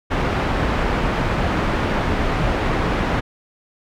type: low-pass noise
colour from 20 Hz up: pink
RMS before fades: -20 dBFS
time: 0.1-3.21 s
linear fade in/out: 20 ms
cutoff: 2000 Hz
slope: 12 dB/octave
effects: none